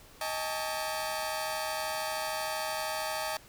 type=tone cluster; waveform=sawtooth; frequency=630 / 810 / 883 / 1138 / 4563 Hz; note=D#5 / G#5 / A5 / C#6 / C#8; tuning=+21 / -43 / +6 / +45 / +49 cents; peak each=-32 / -35 / -34 / -39 / -39 dBFS; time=0.21-3.37 s; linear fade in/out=2 ms; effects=pink hiss -55 dBFS RMS until 3.48 s